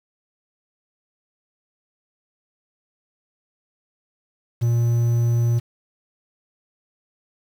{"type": "tone with quantisation", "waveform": "triangle", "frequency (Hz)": 118.1, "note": "A#2", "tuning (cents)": 23, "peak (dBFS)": -14, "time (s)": [4.61, 5.6], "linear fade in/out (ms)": 20, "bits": 7, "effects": []}